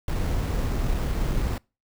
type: noise with sample-and-hold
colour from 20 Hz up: brown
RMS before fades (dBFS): -25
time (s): 0.08-1.58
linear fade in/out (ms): 2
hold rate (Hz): 6300
effects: noise-tail reverb RT60 0.3 s tail -26 dB re dry